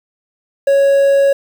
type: tone with quantisation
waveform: triangle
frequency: 554.4 Hz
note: C#5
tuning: in tune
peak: -6 dBFS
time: 0.67-1.33 s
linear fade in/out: 5 ms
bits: 6
effects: none